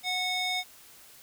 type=tone with band-pass filter; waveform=square; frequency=734 Hz; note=F#5; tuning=14 cents flat; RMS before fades=-30 dBFS; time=0.03-0.64 s; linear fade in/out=50 ms; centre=3400 Hz; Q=1.5; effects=white hiss -53 dBFS RMS until 1.22 s